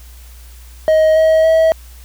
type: tone with pitch steps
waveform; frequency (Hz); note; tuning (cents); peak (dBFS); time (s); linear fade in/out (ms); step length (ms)
triangle; 629 / 637 / 645.2; D#5 / D#5 / E5; +19 / +41 / -37; -6; 0.88-1.72; 0; 280
effects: added 60 Hz sine -35 dBFS peak until 2.04 s + white hiss -45 dBFS RMS until 2.04 s